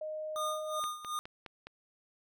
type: tone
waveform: sine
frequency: 619 Hz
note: D#5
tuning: 9 cents flat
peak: -36 dBFS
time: 0.01-0.8 s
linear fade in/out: 5 ms
type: tone with tremolo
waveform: square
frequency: 1221 Hz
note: D#6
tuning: 33 cents flat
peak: -33 dBFS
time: 0.36-1.19 s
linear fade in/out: 0 ms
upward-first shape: sine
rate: 2.7 Hz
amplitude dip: 80%
type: click train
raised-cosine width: 0.3 ms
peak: -28 dBFS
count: 5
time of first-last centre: 0.84-1.67 s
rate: 4.82 Hz
effects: none